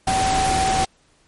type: tone in noise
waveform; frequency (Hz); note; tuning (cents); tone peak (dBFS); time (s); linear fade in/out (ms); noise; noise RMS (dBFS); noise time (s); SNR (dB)
sine; 764; G5; -45; -18; 0.07-0.85; 5; pink; -23; 0.07-0.85; +2
effects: pink hiss -59 dBFS RMS until 1.27 s + MP3 48 kbps